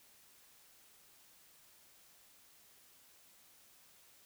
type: silence
effects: white hiss -64 dBFS RMS until 4.25 s